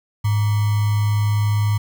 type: tone with sample-and-hold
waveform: sine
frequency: 104.6 Hz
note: G#2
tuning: 13 cents sharp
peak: -15 dBFS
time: 0.24-1.78 s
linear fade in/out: 10 ms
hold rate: 1050 Hz
effects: none